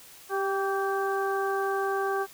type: harmonic tone with a mistuned harmonic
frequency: 392 Hz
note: G4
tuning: in tune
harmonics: 1 / 2 / 3 / 4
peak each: -28 / -31 / -33 / -34 dBFS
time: 0.29-2.27 s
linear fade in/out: 50 ms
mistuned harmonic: 3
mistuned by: -34 cents
effects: white hiss -50 dBFS RMS until 2.33 s